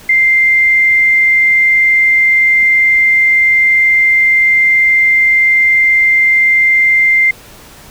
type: tone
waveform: sine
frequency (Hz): 2093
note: C7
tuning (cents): 0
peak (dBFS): -6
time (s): 0.09-7.31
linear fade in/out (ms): 5
effects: pink hiss -37 dBFS RMS until 7.9 s